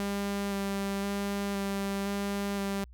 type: tone with vibrato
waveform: sawtooth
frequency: 199 Hz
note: G3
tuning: 26 cents sharp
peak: -26 dBFS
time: 0-2.84 s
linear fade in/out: 0 ms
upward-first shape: square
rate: 0.97 Hz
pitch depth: 11 cents each way
effects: added 60 Hz sine -48 dBFS peak until 2.93 s